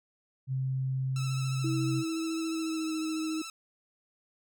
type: tone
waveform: sine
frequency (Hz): 131.8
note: C3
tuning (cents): +13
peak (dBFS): -28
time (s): 0.47-2.04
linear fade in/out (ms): 50
type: tone with vibrato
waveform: 10% pulse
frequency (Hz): 1316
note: E6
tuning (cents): -3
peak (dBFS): -31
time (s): 1.16-3.5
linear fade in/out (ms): 2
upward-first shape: triangle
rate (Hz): 14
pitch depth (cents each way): 44
type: tone with pitch glide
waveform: sine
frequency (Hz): 324 to 315.9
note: E4 to D#4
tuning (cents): -30 to +26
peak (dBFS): -30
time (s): 1.64-3.42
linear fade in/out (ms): 5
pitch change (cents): -44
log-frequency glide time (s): 2.51-2.93
effects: none